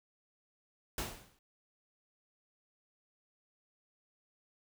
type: noise with exponential decay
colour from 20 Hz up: pink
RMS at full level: -34 dBFS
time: 0.98-1.39 s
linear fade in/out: 2 ms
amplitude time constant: 87 ms
effects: none